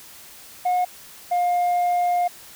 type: tone pair in turn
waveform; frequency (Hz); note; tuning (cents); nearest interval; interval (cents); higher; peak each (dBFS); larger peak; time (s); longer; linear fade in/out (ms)
sine; 723 / 708.5; F#5 / F5; -40 / +25; unison; 35; first; -15 / -15; neither; 0.65-0.85 / 1.31-2.28; second; 10
effects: tanh soft clip ceiling -17 dBFS + white hiss -44 dBFS RMS until 2.55 s